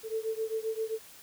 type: beating tone pair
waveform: sine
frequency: 440 / 447.6 Hz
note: A4 / A4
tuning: 0 / +30 cents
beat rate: 7.6 Hz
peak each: -33 / -34 dBFS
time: 0.03-0.99 s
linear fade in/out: 50 ms
effects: white hiss -52 dBFS RMS until 1.22 s